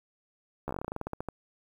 slowing click train, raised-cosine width 1 ms, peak -20 dBFS, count 17, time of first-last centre 0.68-1.287 s, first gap 13 ms, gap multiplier 1.13, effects 9-bit

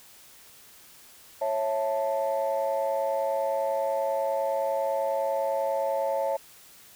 sine chord, A major, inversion first, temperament just, 550 / 660 / 880 Hz, C#5 / E5 / A5, -14 / +2 / 0 cents, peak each -26 / -29 / -30 dBFS, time 1.41-6.37 s, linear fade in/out 10 ms, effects tanh soft clip ceiling -18 dBFS + white hiss -52 dBFS RMS until 6.95 s

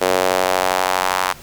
sawtooth tone with high-pass filter sweep, 92.5 Hz, F#2, in tune, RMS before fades -18 dBFS, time 0.01-1.33 s, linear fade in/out 10 ms, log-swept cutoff 490 to 1000 Hz, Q 1.9, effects pink hiss -40 dBFS RMS until 1.42 s

